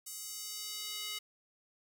square tone with high-pass filter sweep, 421.6 Hz, G#4, 26 cents sharp, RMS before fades -42 dBFS, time 0.06-1.19 s, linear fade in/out 10 ms, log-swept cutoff 7700 to 2900 Hz, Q 1.4, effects none

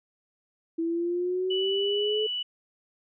sine exponential sweep, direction up, 327.5 to 434 Hz, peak -25 dBFS, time 0.78-2.27 s, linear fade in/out 10 ms
sine tone, 2960 Hz, F#7, in tune, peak -28 dBFS, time 1.5-2.43 s, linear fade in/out 10 ms
effects none

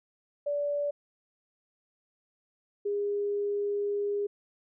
sine tone pair in turn, 579 / 407.9 Hz, D5 / G#4, -25 / -31 cents, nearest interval tritone, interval 606 cents, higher first, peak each -27 dBFS, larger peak neither, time 0.46-0.91 / 2.85-4.27 s, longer second, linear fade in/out 10 ms, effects none

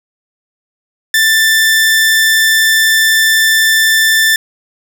sawtooth tone, 1772 Hz, A6, 12 cents sharp, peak -4 dBFS, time 1.14-4.36 s, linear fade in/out 2 ms, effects none

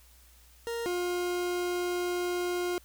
40% pulse tone pair in turn, 466.2 / 355.1 Hz, A#4 / F4, 0 / +29 cents, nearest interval perfect fourth, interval 471 cents, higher first, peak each -31 / -28 dBFS, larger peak second, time 0.67-0.86 / 0.86-2.78 s, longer second, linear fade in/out 0 ms, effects added 60 Hz sine -57 dBFS peak until 2.84 s + white hiss -60 dBFS RMS until 2.84 s

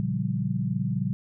sine chord, G half-diminished seventh, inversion first, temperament just, 117.6 / 141.12 / 176.4 / 196 Hz, Bb2 / Db3 / F3 / G3, +16 / +31 / +18 / 0 cents, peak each -30 dBFS, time 0-1.13 s, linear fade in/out 0 ms, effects none

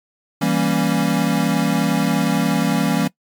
square chord, E diminished seventh, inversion none, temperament equal with one note detuned, 164.81 / 196 / 233.1 / 276.4 Hz, E3 / G3 / Bb3 / Db4, 0 / 0 / 0 / -5 cents, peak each -22 dBFS, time 0.41-3.08 s, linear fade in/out 10 ms, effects noise-tail reverb RT60 0.1 s tail -21 dB re dry + MP3 96 kbps

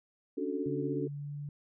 sine chord, D major seventh, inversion third, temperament equal, 277.2 / 293.7 / 370 / 440 Hz, C#4 / D4 / F#4 / A4, 0 / 0 / 0 / 0 cents, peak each -37 dBFS, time 0.37-1.08 s, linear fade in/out 10 ms
sine tone with pitch glide, 142.5 to 145.16 Hz, C#3 to D3, +48 to -20 cents, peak -37 dBFS, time 0.66-1.49 s, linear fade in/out 2 ms, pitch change +32 cents, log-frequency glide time 0.95-1.34 s
effects none

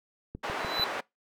click train, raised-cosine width 3 ms, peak -25 dBFS, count 4, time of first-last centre 0.35-0.797 s, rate 6.71 Hz
white band-pass noise, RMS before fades -34 dBFS, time 0.43-1.01 s, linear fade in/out 10 ms, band 350 to 1500 Hz, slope 12 dB/octave
triangle tone with exponential growth, 3991 Hz, B7, 17 cents sharp, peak -21 dBFS, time 0.53-0.84 s, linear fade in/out 2 ms, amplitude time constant 67 ms
effects noise-tail reverb RT60 0.2 s tail -24 dB re dry

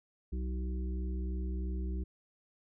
harmonic tone, 63 Hz, B1, 35 cents sharp, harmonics 1 / 3 / 5 / 6, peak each -33 / -43 / -47 / -49 dBFS, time 0.32-2.04 s, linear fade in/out 10 ms, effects none

